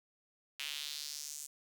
square tone with high-pass filter sweep, 73.42 Hz, D2, in tune, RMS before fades -43 dBFS, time 0.59-1.47 s, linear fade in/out 10 ms, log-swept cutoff 2700 to 7600 Hz, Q 2.5, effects 10-bit

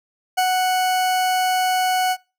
40% pulse tone with ADSR envelope, 740 Hz, F#5, in tune, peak -14 dBFS, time 0.37-2.17 s, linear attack 15 ms, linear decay 68 ms, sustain -2 dB, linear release 55 ms, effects noise-tail reverb RT60 0.3 s tail -24 dB re dry

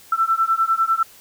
sine beating tone pair, 1330 / 1340 Hz, E6 / E6, +15 / +28 cents, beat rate 10 Hz, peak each -19 dBFS, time 0.12-1.03 s, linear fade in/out 5 ms, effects white hiss -47 dBFS RMS until 1.2 s

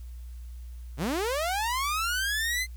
sawtooth linear sweep, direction up, 116.54 to 2082 Hz, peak -23 dBFS, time 0.97-2.67 s, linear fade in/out 50 ms, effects added 60 Hz sine -38 dBFS peak until 2.76 s + white hiss -62 dBFS RMS until 2.76 s

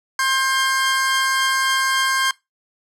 sawtooth tone pair together, 1062 / 1591.2 Hz, C6 / G6, +25 / +25 cents, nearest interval perfect fifth, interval 700 cents, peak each -16 dBFS, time 0.19-2.31 s, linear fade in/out 2 ms, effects noise-tail reverb RT60 0.2 s tail -22 dB re dry + low-pass 12000 Hz 12 dB/octave

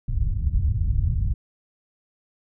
white low-pass noise, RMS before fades -22 dBFS, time 0.08-1.34 s, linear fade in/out 2 ms, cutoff 100 Hz, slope 24 dB/octave, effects none

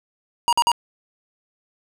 square tone bursts, 950 Hz, A#5, 33 cents sharp, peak -15 dBFS, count 3, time 0.48-0.717 s, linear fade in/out 0 ms, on 47 ms, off 48 ms, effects low-pass 11000 Hz 12 dB/octave

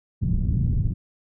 white low-pass noise, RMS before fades -22 dBFS, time 0.21-0.94 s, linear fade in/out 20 ms, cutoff 160 Hz, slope 24 dB/octave, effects none

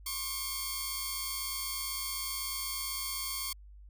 5% pulse tone cluster, 1079 / 1168 / 4528 Hz, C#6 / D6 / C#8, -47 / -10 / +36 cents, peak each -26 / -34 / -30 dBFS, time 0.06-3.53 s, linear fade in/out 5 ms, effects added 50 Hz sine -49 dBFS peak until 3.89 s

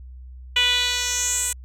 10% pulse tone with band-pass filter sweep, 491.9 Hz, B4, 7 cents flat, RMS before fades -22 dBFS, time 0.56-1.53 s, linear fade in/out 5 ms, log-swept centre 3000 to 9000 Hz, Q 3.5, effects added 63 Hz sine -37 dBFS peak until 1.64 s

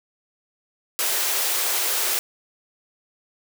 white high-pass noise, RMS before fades -23 dBFS, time 0.99-2.19 s, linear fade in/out 0 ms, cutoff 330 Hz, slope 96 dB/octave, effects none

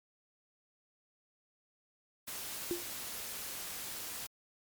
white noise, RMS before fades -42 dBFS, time 2.27-4.27 s, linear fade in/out 10 ms
sine tone with exponential decay, 348.2 Hz, F4, 5 cents flat, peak -28 dBFS, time 2.71-2.88 s, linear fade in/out 0 ms, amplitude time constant 36 ms
effects MP3 96 kbps

